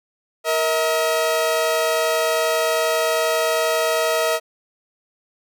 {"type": "tone pair together", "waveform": "sawtooth", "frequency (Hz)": [467.5, 640], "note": ["A#4", "D#5"], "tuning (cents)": [5, 49], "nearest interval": "perfect fourth", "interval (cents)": 544, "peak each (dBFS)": [-19, -15], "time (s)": [0.44, 4.4], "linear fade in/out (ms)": 50, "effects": []}